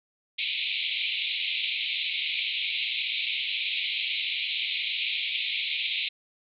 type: band-pass noise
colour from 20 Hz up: pink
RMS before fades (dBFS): -30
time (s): 0.38-6.09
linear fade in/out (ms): 10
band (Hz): 2200 to 4000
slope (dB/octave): 96
effects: none